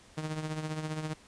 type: tone with tremolo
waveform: sawtooth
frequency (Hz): 155.56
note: D#3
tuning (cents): 0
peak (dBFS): -27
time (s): 0.17-1.14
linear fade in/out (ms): 10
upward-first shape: triangle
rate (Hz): 15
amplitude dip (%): 65
effects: pink hiss -57 dBFS RMS until 1.27 s + resampled to 22050 Hz